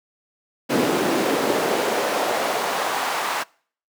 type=noise with high-pass filter sweep; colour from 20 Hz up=brown; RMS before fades=-22 dBFS; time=0.69-3.44 s; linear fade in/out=20 ms; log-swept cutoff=280 to 1000 Hz; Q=1.3; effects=noise-tail reverb RT60 0.5 s tail -25 dB re dry + high-pass 150 Hz 12 dB/octave